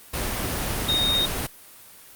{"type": "tone in noise", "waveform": "sine", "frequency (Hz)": 3712, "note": "A#7", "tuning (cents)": -8, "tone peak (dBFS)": -20, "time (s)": [0.88, 1.26], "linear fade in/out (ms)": 10, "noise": "pink", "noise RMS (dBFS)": -27, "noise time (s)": [0.13, 1.47], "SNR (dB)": 4, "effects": ["white hiss -47 dBFS RMS until 2.15 s", "Opus 32 kbps"]}